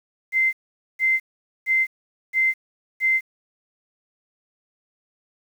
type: tone bursts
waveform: sine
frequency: 2077 Hz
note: C7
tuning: 13 cents flat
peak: -16 dBFS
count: 5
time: 0.32-3.21 s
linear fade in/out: 50 ms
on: 210 ms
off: 460 ms
effects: 8-bit